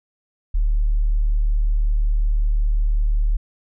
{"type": "tone", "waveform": "sine", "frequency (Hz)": 37.28, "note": "D1", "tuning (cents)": 27, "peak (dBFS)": -14, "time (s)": [0.54, 3.37], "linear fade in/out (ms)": 10, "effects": ["tanh soft clip ceiling -10 dBFS"]}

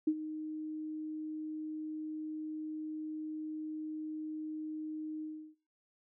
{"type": "tone with ADSR envelope", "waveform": "sine", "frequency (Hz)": 310, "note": "D#4", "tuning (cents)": -6, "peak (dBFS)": -24, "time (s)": [0.07, 5.55], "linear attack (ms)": 7, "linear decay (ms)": 59, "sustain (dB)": -14, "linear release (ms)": 330, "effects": ["noise-tail reverb RT60 0.5 s tail -25 dB re dry"]}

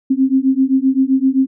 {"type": "beating tone pair", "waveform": "sine", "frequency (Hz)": [261.6, 269.3], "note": ["C4", "C#4"], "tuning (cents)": [0, -50], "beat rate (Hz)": 7.7, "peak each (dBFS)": -14, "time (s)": [0.1, 1.47], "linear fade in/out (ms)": 10, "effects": []}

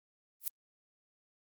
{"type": "noise with exponential growth", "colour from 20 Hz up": "violet", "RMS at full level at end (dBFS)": -29, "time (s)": [0.4, 0.48], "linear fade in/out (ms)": 2, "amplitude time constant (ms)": 16, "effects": ["Opus 32 kbps"]}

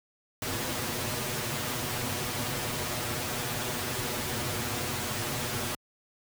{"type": "noise with comb filter", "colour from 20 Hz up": "pink", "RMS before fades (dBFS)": -32, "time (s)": [0.42, 5.75], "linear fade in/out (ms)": 2, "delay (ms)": 8.2, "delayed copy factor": 0.95, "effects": ["high-pass 60 Hz 12 dB/octave"]}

